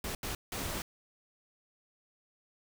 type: noise bursts at uneven times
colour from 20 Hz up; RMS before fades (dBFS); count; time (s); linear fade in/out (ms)
pink; -37; 3; 0.04-0.15 / 0.23-0.35 / 0.52-0.82; 2
effects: none